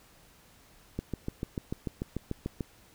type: click train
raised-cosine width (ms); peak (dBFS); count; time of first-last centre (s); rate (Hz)
3; -19; 12; 0.99-2.608; 6.8
effects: pink hiss -59 dBFS RMS until 2.94 s